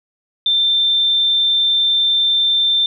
sine tone, 3570 Hz, A7, 24 cents sharp, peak -12 dBFS, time 0.46-2.86 s, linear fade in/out 2 ms, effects none

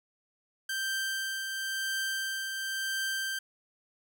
sawtooth tone with tremolo, 1568 Hz, G6, in tune, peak -26 dBFS, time 0.69-3.39 s, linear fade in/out 5 ms, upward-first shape triangle, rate 0.96 Hz, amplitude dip 40%, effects none

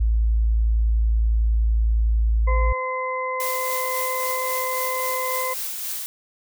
sine tone, 55.4 Hz, A1, 13 cents sharp, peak -16 dBFS, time 0-2.73 s, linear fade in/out 10 ms
harmonic tone, 514 Hz, C5, 31 cents flat, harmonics 1 / 2 / 4, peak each -28 / -26 / -31 dBFS, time 2.47-5.54 s, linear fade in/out 10 ms
blue noise with tremolo, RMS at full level -28 dBFS, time 3.4-6.06 s, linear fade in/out 0 ms, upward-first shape sine, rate 3.7 Hz, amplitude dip 30%
effects none

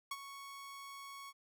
sawtooth tone with ADSR envelope, 1108.7 Hz, C#6, in tune, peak -33 dBFS, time 0.11-1.33 s, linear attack 5 ms, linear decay 41 ms, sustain -11 dB, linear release 43 ms, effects none

